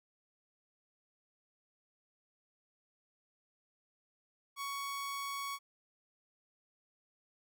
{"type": "tone", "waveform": "sawtooth", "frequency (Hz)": 1116, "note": "C#6", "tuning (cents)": 11, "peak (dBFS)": -34, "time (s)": [4.56, 5.59], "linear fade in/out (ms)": 50, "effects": []}